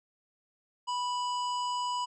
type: harmonic tone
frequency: 986 Hz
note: B5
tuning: 3 cents flat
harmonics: 1 / 3 / 5 / 7 / 8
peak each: -30 / -40 / -44 / -49 / -49 dBFS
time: 0.87-2.06 s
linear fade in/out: 20 ms
effects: none